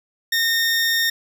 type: tone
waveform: 20% pulse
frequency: 1835 Hz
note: A#6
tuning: 28 cents flat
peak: -12 dBFS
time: 0.32-1.1 s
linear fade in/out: 5 ms
effects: none